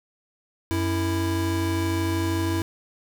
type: tone pair together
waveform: square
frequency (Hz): 92.31 / 329.8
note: F#2 / E4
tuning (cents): -4 / +1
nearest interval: octave + minor seventh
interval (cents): 2205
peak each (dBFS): -26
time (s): 0.71-2.62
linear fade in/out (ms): 0
effects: none